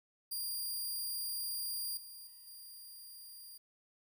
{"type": "tone with level steps", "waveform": "10% pulse", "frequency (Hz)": 4791, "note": "D8", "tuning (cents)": 34, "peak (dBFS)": [-30, -42, -47, -43], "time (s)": [0.31, 3.58], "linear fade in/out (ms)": 10, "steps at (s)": [1.97, 2.27, 2.47], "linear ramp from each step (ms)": 2, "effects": ["12-bit"]}